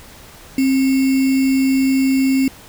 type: tone with sample-and-hold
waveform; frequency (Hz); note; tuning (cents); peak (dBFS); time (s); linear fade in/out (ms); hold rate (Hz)
sine; 266; C4; +29; -12; 0.58-2.48; 2; 2450
effects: pink hiss -41 dBFS RMS until 2.68 s